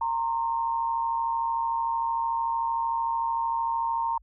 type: tone pair together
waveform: sine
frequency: 923 / 1056.3 Hz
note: A#5 / C6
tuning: -17 / +16 cents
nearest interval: major second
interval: 233 cents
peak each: -25 / -32 dBFS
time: 0.01-4.18 s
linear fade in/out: 5 ms
effects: added 50 Hz sine -54 dBFS peak until 4.22 s